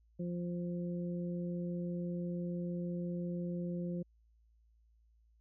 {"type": "harmonic tone", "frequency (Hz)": 174.8, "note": "F3", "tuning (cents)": 2, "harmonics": [1, 2, 3], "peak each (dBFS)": [-36, -44, -46], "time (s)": [0.19, 4.03], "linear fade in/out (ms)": 10, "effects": ["added 56 Hz sine -65 dBFS peak until 5.4 s"]}